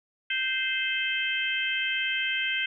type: harmonic tone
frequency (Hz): 521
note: C5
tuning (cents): -7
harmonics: 3 / 4 / 5 / 6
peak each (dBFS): -31 / -31 / -31 / -31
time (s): 0.3-2.66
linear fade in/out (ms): 5
effects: none